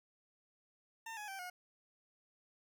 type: tone with pitch steps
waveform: 20% pulse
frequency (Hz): 904 / 838.6 / 777.9 / 721.7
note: A5 / G#5 / G5 / F#5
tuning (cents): +47 / +17 / -14 / -43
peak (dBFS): -39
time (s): 1.06-1.5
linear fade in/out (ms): 5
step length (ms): 110
effects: none